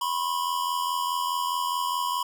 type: tone pair together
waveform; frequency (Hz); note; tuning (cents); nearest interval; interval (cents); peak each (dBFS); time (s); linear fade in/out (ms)
square; 987.8 / 1072.6; B5 / C6; 0 / +43; minor second; 143; -28 / -30; 0.01-2.23; 5
effects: none